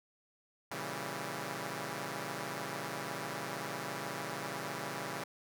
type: chord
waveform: 5% pulse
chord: A# diminished seventh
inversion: none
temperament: equal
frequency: 116.54 / 138.59 / 164.81 / 196 Hz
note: A#2 / C#3 / E3 / G3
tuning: 0 / 0 / 0 / 0 cents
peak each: -35 / -31 / -32 / -32 dBFS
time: 0.71-5.24 s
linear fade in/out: 5 ms
effects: none